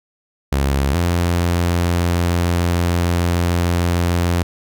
sawtooth tone pair in turn, 69 / 86.69 Hz, C#2 / F2, -7 / -12 cents, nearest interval major third, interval 395 cents, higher second, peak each -11 dBFS, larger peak neither, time 0.52-0.94 / 0.94-4.43 s, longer second, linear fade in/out 5 ms, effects none

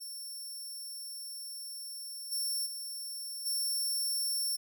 15% pulse tone with level steps, 5420 Hz, E8, 47 cents sharp, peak -35 / -26 / -33 / -25 dBFS, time 0-4.57 s, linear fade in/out 20 ms, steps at 2.31 / 2.65 / 3.45 s, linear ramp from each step 20 ms, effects none

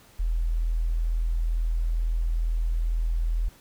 sine tone, 41.1 Hz, E1, 4 cents flat, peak -22 dBFS, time 0.19-3.49 s, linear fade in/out 10 ms, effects pink hiss -55 dBFS RMS until 3.6 s

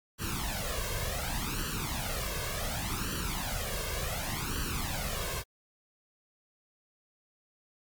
pink noise with flanger, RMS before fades -34 dBFS, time 0.18-5.44 s, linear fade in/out 50 ms, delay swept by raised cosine 0.68 to 1.88 ms, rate 0.68 Hz, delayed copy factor +0.8, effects Opus 48 kbps

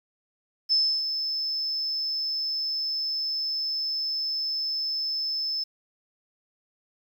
sine tone with ADSR envelope, 5250 Hz, E8, 8 cents flat, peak -18 dBFS, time 0.69-5.64 s, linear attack 31 ms, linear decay 300 ms, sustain -8 dB, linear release 9 ms, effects 9-bit

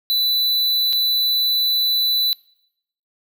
square tone with dropouts, 3983 Hz, B7, 14 cents sharp, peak -17 dBFS, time 0.1-2.33 s, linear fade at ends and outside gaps 0 ms, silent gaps 0.927-0.931 s, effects noise-tail reverb RT60 0.8 s tail -23 dB re dry

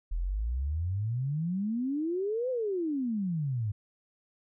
sine exponential two-way sweep, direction up then down, 38.96 to 523.3 to 99.7 Hz, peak -28 dBFS, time 0.11-3.72 s, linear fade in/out 10 ms, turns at 2.5 s, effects none

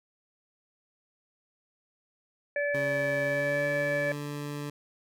harmonic tone, 577 Hz, D5, 31 cents flat, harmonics 1 / 3 / 4, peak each -28 / -31 / -38 dBFS, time 2.56-4.12 s, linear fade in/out 2 ms
20% pulse tone with pitch glide, 138.59 to 145.82 Hz, C#3 to D3, 0 to -12 cents, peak -29 dBFS, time 2.74-4.7 s, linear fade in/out 5 ms, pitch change +88 cents, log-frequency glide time 3.25-3.65 s
effects none

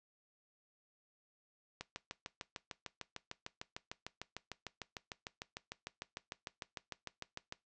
click train, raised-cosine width 0.2 ms, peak -25 dBFS, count 39, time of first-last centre 1.81-7.524 s, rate 6.65 Hz, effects noise-tail reverb RT60 0.2 s tail -20 dB re dry + resampled to 22050 Hz

